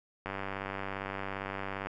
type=click train; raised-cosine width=0.5 ms; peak=-21 dBFS; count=158; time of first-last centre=0.26-1.87 s; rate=97.5 Hz; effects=none